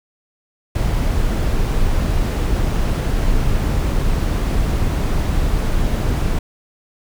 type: noise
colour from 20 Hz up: brown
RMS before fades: -17 dBFS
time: 0.75-6.39 s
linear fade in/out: 5 ms
effects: none